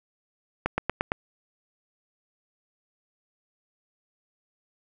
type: accelerating click train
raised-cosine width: 0.5 ms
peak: -9 dBFS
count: 5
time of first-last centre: 0.66-1.119 s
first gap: 120 ms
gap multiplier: 0.97
effects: none